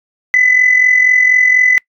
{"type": "tone with amplitude modulation", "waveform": "sine", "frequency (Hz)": 2006, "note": "B6", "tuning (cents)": 26, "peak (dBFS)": -3, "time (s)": [0.34, 1.78], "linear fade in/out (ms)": 0, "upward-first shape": "sine", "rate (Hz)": 44.1, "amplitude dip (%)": 65, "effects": ["noise-tail reverb RT60 0.1 s tail -26 dB re dry", "tanh soft clip ceiling -1 dBFS"]}